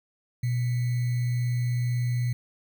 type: tone with sample-and-hold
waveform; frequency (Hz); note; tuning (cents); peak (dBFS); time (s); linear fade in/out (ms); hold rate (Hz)
sine; 122; B2; -21; -23; 0.43-2.33; 5; 2100
effects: none